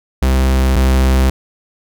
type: tone pair in turn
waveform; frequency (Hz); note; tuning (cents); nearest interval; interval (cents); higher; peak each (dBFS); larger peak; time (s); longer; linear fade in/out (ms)
45% pulse; 65.41 / 65.41; C2 / C2; 0 / 0; unison; 0; neither; -10 / -9; second; 0.22-0.76 / 0.76-1.3; neither; 5
effects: none